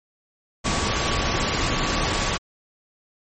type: tone in noise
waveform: sine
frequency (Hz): 1135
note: C#6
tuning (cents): +41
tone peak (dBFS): -32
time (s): 0.64-2.38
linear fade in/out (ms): 20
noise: pink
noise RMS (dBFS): -23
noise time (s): 0.64-2.38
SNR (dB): -12
effects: MP3 32 kbps